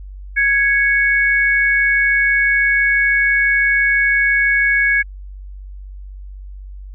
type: tone pair together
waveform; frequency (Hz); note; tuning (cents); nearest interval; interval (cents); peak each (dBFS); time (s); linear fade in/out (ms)
sine; 1661.2 / 2217; G#6 / C#7; 0 / 0; perfect fourth; 500; -14 / -15; 0.36-5.03; 20
effects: added 48 Hz sine -30 dBFS peak until 6.94 s